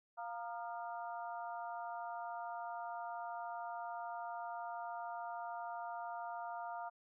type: harmonic tone with a mistuned harmonic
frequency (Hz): 233.1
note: A#3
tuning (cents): 0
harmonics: 3 / 4 / 5 / 6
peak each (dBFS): -44 / -46 / -51 / -52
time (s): 0.17-6.9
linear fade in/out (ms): 20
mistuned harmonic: 5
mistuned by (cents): +68
effects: none